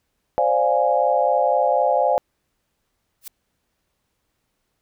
sine chord, D half-diminished seventh, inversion third, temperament equal, 523.3 / 587.3 / 698.5 / 830.6 Hz, C5 / D5 / F5 / Ab5, 0 / 0 / 0 / 0 cents, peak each -21 dBFS, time 0.38-2.18 s, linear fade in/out 0 ms
blue noise with exponential growth, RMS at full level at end -28 dBFS, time 3.21-3.28 s, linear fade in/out 5 ms, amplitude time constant 15 ms
effects pink hiss -73 dBFS RMS until 4.81 s

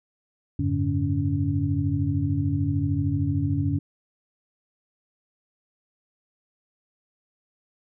sine tone cluster, 90.7 / 104 / 143.1 / 282.8 Hz, F#2 / G#2 / D3 / C#4, -34 / +3 / -45 / +35 cents, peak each -27 dBFS, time 0.59-3.79 s, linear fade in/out 5 ms, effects none

